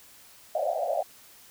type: band-pass noise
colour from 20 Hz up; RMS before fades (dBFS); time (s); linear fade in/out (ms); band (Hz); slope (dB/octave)
white; -28; 0.55-1.03; 5; 540 to 740; 96
effects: white hiss -53 dBFS RMS until 1.5 s